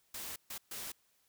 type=noise bursts at uneven times; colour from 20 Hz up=white; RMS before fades=-43 dBFS; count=3; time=0.14-0.36 / 0.5-0.58 / 0.71-0.92 s; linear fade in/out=5 ms; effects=white hiss -73 dBFS RMS until 1.28 s